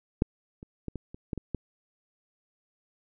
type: clicks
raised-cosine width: 3 ms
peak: -9 / -30 / -21 / -22 / -29 / -18 / -21 / -17 dBFS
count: 8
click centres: 0.221 / 0.629 / 0.883 / 0.957 / 1.145 / 1.332 / 1.377 / 1.547 s
effects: none